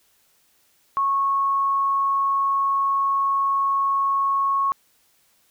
sine tone, 1100 Hz, C#6, 14 cents flat, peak -18 dBFS, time 0.97-4.72 s, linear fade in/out 0 ms, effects white hiss -62 dBFS RMS until 5.5 s

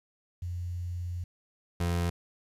sine / 30% pulse tone pair in turn, 88.1 / 86.44 Hz, F2 / F2, +16 / -17 cents, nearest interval unison, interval 33 cents, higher first, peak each -32 / -24 dBFS, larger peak second, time 0.42-1.24 / 1.8-2.1 s, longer first, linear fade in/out 5 ms, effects resampled to 32000 Hz + 10-bit

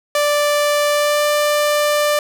sawtooth tone with pitch glide, 587.3 to 592.1 Hz, D5 to D5, 0 to +14 cents, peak -10 dBFS, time 0.15-2.19 s, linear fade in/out 2 ms, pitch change +14 cents, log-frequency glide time 0.91-1.25 s, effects none

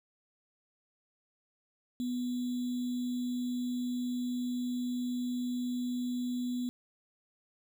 sine tone with sample-and-hold, 246.9 Hz, B3, in tune, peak -31 dBFS, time 2-6.69 s, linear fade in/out 0 ms, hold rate 3675 Hz, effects none

